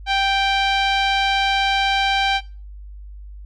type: tone with low-pass filter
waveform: sawtooth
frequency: 784 Hz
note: G5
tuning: in tune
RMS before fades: -19 dBFS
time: 0.06-2.41 s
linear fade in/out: 50 ms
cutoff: 3700 Hz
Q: 2.1
effects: noise-tail reverb RT60 0.3 s tail -17 dB re dry + added 50 Hz sine -34 dBFS peak until 3.45 s